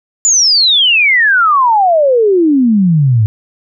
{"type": "exponential sweep", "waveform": "sine", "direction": "down", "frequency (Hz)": [7140, 103.1], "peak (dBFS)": -6, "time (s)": [0.25, 3.26], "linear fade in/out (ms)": 0, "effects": []}